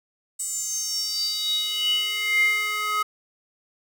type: tone with high-pass filter sweep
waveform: square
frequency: 422 Hz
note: G#4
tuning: 28 cents sharp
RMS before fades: -25 dBFS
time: 0.39-3.03 s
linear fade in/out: 10 ms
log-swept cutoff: 8100 to 1400 Hz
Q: 9.5
effects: none